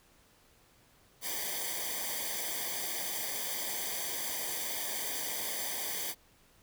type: noise with comb filter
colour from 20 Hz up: white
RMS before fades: -36 dBFS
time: 1.21-6.15 s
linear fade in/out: 50 ms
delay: 0.74 ms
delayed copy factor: -0.95
effects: pink hiss -64 dBFS RMS until 6.62 s